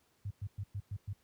sine tone bursts, 100 Hz, G2, 35 cents sharp, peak -35 dBFS, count 6, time 0.25-1.13 s, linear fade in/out 5 ms, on 55 ms, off 110 ms, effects pink hiss -72 dBFS RMS until 1.23 s + high-pass 60 Hz 12 dB/octave

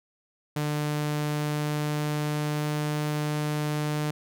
sawtooth tone with pitch glide, 149.2 to 150.15 Hz, D3 to D3, +28 to +39 cents, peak -22 dBFS, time 0.56-4.11 s, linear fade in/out 5 ms, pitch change +11 cents, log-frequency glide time 1.21-3.17 s, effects none

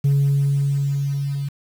sine tone with level ramp, 140.2 Hz, C#3, 20 cents sharp, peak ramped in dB -11 to -22 dBFS, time 0.04-1.49 s, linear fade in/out 10 ms, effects tanh soft clip ceiling -12 dBFS + 7-bit

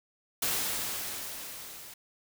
white noise with level ramp, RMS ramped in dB -29 to -47 dBFS, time 0.42-1.94 s, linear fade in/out 5 ms, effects none

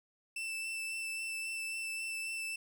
40% pulse tone with vibrato, 2658 Hz, E7, 14 cents sharp, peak -36 dBFS, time 0.36-2.56 s, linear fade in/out 5 ms, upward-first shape sine, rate 3.7 Hz, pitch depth 12 cents each way, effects none

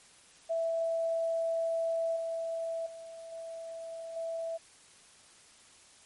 sine tone with level steps, 660 Hz, E5, 2 cents sharp, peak -28 / -32 / -43 / -39 / -33 dBFS, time 0.49-4.58 s, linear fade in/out 20 ms, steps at 2.16 / 2.86 / 3.32 / 4.16 s, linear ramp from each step 5 ms, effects white hiss -58 dBFS RMS until 6.05 s + MP3 48 kbps

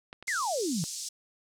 clicks, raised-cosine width 0.3 ms, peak -26 / -29 dBFS, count 2, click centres 0.129 / 0.226 s
pink band-pass noise, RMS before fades -38 dBFS, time 0.27-1.09 s, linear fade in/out 5 ms, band 5000 to 8400 Hz, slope 24 dB/octave
sine exponential sweep, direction down, 2161 to 147.7 Hz, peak -28 dBFS, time 0.28-0.84 s, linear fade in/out 0 ms
effects none

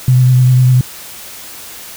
sine tone with vibrato, 127.1 Hz, C3, 50 cents flat, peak -5 dBFS, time 0.08-0.81 s, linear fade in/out 2 ms, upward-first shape triangle, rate 10 Hz, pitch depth 30 cents each way, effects white hiss -31 dBFS RMS until 1.96 s

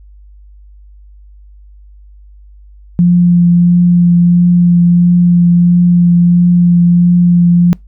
sine tone with vibrato, 174.61 Hz, F3, in tune, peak -4 dBFS, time 2.99-7.73 s, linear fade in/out 0 ms, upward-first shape triangle, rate 1.5 Hz, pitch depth 14 cents each way, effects noise-tail reverb RT60 0.2 s tail -26 dB re dry + added 50 Hz sine -35 dBFS peak until 7.87 s

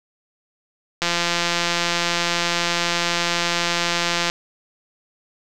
click train, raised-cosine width 0.2 ms, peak -3 dBFS, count 565, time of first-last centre 1.02-4.299 s, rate 172 Hz, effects none

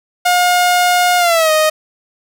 sawtooth tone with pitch glide, 715 to 622.4 Hz, F5 to D#5, +41 to 0 cents, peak -6 dBFS, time 0.25-1.7 s, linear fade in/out 10 ms, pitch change -241 cents, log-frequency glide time 1.18-1.51 s, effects none

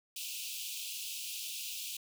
pink high-pass noise, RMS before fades -41 dBFS, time 0.16-1.97 s, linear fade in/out 5 ms, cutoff 2500 Hz, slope 96 dB/octave, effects none

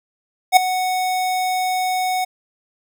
square tone with ADSR envelope, 740 Hz, F#5, in tune, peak -5 dBFS, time 0.52-2.25 s, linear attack 47 ms, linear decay 6 ms, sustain -14 dB, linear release 12 ms, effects none

